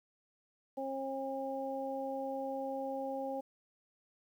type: harmonic tone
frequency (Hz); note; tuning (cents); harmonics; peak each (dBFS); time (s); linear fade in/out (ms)
269.5; C#4; -49; 1 / 2 / 3; -42 / -38 / -41; 0.77-3.41; 10
effects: 11-bit